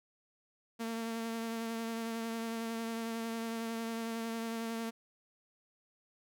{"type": "tone with vibrato", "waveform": "sawtooth", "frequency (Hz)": 227.8, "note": "A#3", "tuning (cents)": -40, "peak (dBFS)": -32, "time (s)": [0.79, 4.91], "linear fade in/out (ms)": 20, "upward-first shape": "triangle", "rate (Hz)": 11, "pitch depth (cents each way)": 22, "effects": []}